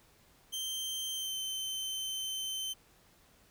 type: tone with pitch glide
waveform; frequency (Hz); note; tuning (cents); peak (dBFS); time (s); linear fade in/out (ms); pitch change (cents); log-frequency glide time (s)
sawtooth; 3136 to 3087; G7 to G7; 0 to -27; -32; 0.52-2.74; 20; -27; 1.13-1.36
effects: pink hiss -64 dBFS RMS until 3.5 s